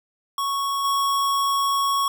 square tone with level steps, 1108 Hz, C#6, 1 cent flat, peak -23 / -20 dBFS, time 0.38-2.08 s, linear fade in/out 2 ms, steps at 0.84 s, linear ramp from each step 10 ms, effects none

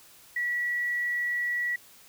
sine tone, 1938 Hz, B6, 33 cents flat, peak -26 dBFS, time 0.36-1.76 s, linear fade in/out 5 ms, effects white hiss -54 dBFS RMS until 2.08 s

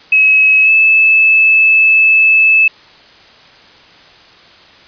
sine tone with pitch glide, 2566 to 2614 Hz, E7 to E7, -47 to -15 cents, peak -5 dBFS, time 0.12-2.68 s, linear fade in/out 5 ms, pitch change +32 cents, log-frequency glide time 0.63-0.7 s, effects white hiss -41 dBFS RMS until 4.87 s + resampled to 11025 Hz

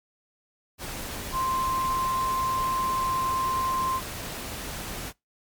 sine tone in noise, 1046.5 Hz, C6, in tune, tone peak -24 dBFS, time 1.32-4.01 s, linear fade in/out 50 ms, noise pink, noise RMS -35 dBFS, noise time 0.78-5.13 s, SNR +8 dB, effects noise-tail reverb RT60 0.2 s tail -24 dB re dry + MP3 96 kbps

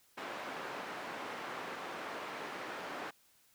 white band-pass noise, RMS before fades -43 dBFS, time 0.17-3.11 s, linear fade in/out 10 ms, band 250 to 1500 Hz, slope 12 dB/octave, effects white hiss -68 dBFS RMS until 3.54 s

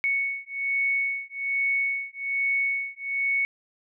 sine beating tone pair, 2217 / 2218.2 Hz, C#7 / C#7, 0 / +1 cents, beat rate 1.2 Hz, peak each -27 dBFS, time 0.04-3.45 s, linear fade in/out 0 ms, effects none

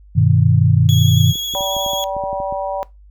sine chord, G augmented, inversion none, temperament equal, 98 / 123.47 / 155.56 Hz, G2 / B2 / D#3, 0 / 0 / 0 cents, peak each -14 dBFS, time 0.15-1.33 s, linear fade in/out 20 ms
35% pulse tone with vibrato, 3337 Hz, G#7, 8 cents sharp, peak -19 dBFS, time 0.89-2.04 s, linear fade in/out 0 ms, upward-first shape sine, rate 11 Hz, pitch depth 18 cents each way
clicks, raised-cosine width 3 ms, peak -21 dBFS, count 11, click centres 1.356 / 1.539 / 1.608 / 1.766 / 1.863 / 1.934 / 2.166 / 2.238 / 2.33 / 2.402 / 2.525 s
harmonic tone, 193 Hz, G3, 27 cents flat, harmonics 3 / 4 / 5, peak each -22 / -24 / -26 dBFS, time 1.55-2.83 s, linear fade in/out 0 ms
effects noise-tail reverb RT60 0.2 s tail -19 dB re dry + added 50 Hz sine -41 dBFS peak until 3.1 s

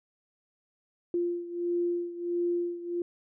sine beating tone pair, 347.4 / 348.9 Hz, F4 / F4, -9 / -2 cents, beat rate 1.5 Hz, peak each -29 / -33 dBFS, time 1.14-3.02 s, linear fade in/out 2 ms, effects none

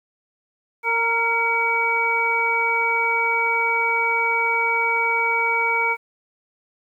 sine tone cluster, 460.7 / 930 / 1384 / 2270 Hz, A#4 / A#5 / F6 / C#7, -20 / -4 / -16 / +41 cents, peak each -28 / -23 / -27 / -20 dBFS, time 0.83-5.97 s, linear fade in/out 50 ms, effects 9-bit

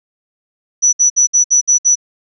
sine tone bursts, 5920 Hz, F#8, in tune, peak -7 dBFS, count 7, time 0.82-1.956 s, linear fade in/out 20 ms, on 110 ms, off 61 ms, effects none

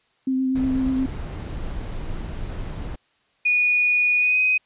sine tone with vibrato, 261.6 Hz, C4, in tune, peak -19 dBFS, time 0.27-1.06 s, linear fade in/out 5 ms, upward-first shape triangle, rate 8.3 Hz, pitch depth 19 cents each way
brown noise, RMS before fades -30 dBFS, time 0.55-2.96 s, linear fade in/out 10 ms
sine tone with pitch glide, 2460 to 2509 Hz, D#7 to D#7, -20 to +14 cents, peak -16 dBFS, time 3.45-4.58 s, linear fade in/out 10 ms, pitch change +34 cents, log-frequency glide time 4.18-4.39 s
effects white hiss -64 dBFS RMS until 4.65 s + resampled to 8000 Hz

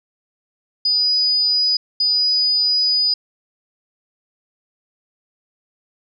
sine tone bursts at uneven times, 4951 Hz, D#8, 9 cents flat, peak -14 dBFS, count 2, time 0.85-1.77 / 2-3.14 s, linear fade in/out 5 ms, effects none

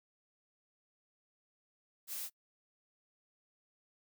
blue noise, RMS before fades -41 dBFS, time 2.07-2.3 s, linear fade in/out 50 ms, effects noise-tail reverb RT60 0.1 s tail -24 dB re dry

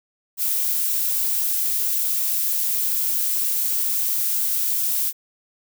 violet noise, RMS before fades -22 dBFS, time 0.37-5.13 s, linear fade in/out 50 ms, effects none

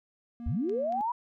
triangle tone with tremolo, 235.8 Hz, A#3, 20 cents sharp, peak -35 dBFS, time 0.4-1.01 s, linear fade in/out 0 ms, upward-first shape sine, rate 3.6 Hz, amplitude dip 45%
sine linear sweep, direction up, 50.6 to 990 Hz, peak -27 dBFS, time 0.46-1.12 s, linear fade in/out 5 ms
clicks, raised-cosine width 0.2 ms, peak -34 dBFS, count 2, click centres 0.695 / 0.924 s
effects none

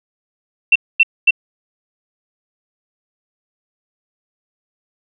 sine tone bursts, 2702 Hz, E7, 42 cents sharp, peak -6 dBFS, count 3, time 0.72-1.308 s, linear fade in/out 5 ms, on 36 ms, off 240 ms, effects none

